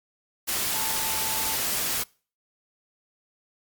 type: tone in noise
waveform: sine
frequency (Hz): 880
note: A5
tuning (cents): 0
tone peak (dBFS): -35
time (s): 0.73-1.56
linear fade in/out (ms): 20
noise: white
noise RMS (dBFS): -27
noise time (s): 0.47-2.04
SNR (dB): -11
effects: noise-tail reverb RT60 0.4 s tail -25 dB re dry + Opus 48 kbps